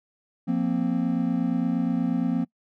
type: chord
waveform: triangle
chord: F suspended fourth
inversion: none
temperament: equal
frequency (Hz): 174.61 / 233.1 / 261.6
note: F3 / Bb3 / C4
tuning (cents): 0 / 0 / 0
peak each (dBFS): -25 / -24 / -24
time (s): 0.47-2.45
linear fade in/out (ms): 20
effects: noise-tail reverb RT60 0.1 s tail -24 dB re dry